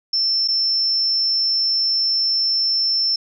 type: tone with dropouts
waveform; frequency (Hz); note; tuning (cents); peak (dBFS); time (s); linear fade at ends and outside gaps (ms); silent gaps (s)
sine; 5350; E8; +25; -16; 0.13-3.16; 5; 0.477-0.483
effects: none